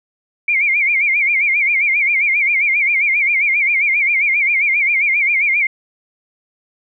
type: tone with vibrato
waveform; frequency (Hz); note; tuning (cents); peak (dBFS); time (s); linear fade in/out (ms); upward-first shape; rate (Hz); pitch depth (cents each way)
sine; 2253; C#7; +28; -12; 0.48-5.67; 5; sine; 7.5; 130
effects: none